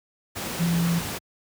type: tone in noise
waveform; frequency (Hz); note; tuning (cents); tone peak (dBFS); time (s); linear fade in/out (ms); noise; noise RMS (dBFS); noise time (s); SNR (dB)
sine; 170; F3; -46; -20; 0.59-1; 20; pink; -31; 0.35-1.19; +8
effects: high-pass 80 Hz 12 dB/octave